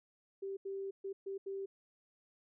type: tone bursts at uneven times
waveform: sine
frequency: 390.6 Hz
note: G4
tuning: 6 cents flat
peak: -38 dBFS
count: 5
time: 0.42-0.57 / 0.65-0.91 / 1.04-1.13 / 1.26-1.38 / 1.46-1.66 s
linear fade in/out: 10 ms
effects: none